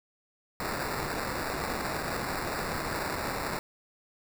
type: noise with sample-and-hold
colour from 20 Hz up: violet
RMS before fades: -33 dBFS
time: 0.6-3.59 s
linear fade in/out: 0 ms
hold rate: 3150 Hz
effects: none